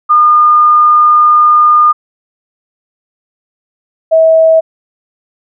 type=tone pair in turn; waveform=sine; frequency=1215 / 645.7 Hz; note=D#6 / E5; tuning=-42 / -36 cents; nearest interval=major seventh; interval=1094 cents; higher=first; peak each=-3 dBFS; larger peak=neither; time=0.09-1.93 / 4.11-4.61 s; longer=first; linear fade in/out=20 ms; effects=none